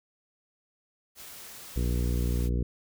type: noise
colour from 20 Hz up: white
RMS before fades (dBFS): -45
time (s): 1.15-2.5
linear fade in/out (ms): 50
type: harmonic tone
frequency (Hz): 60.2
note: B1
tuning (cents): -44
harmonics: 1 / 2 / 3 / 4 / 5 / 6 / 7 / 8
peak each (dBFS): -26 / -32 / -36 / -38 / -40 / -42 / -43 / -44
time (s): 1.76-2.63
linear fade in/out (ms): 5
effects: none